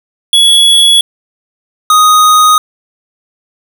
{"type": "tone pair in turn", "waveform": "square", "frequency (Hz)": [3374, 1246.1], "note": ["G#7", "D#6"], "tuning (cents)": [27, 2], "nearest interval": "octave + perfect fourth", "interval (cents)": 1725, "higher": "first", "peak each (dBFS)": -4, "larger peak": "neither", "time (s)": [[0.33, 1.01], [1.9, 2.58]], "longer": "neither", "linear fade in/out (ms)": 2, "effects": ["7-bit"]}